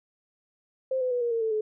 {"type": "tone with pitch steps", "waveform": "sine", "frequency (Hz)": [523.3, 506.4, 490, 474.1, 458.7, 443.9, 429.5], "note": ["C5", "B4", "B4", "A#4", "A#4", "A4", "A4"], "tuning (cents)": [0, 43, -14, 29, -28, 15, -42], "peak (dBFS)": -24, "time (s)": [0.91, 1.61], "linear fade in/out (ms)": 5, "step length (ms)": 100, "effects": []}